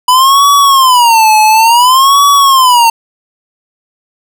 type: tone with vibrato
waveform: square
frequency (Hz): 987.8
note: B5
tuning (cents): 0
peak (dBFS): -4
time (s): 0.08-2.9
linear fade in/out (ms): 5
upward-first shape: sine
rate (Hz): 0.57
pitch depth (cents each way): 240
effects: none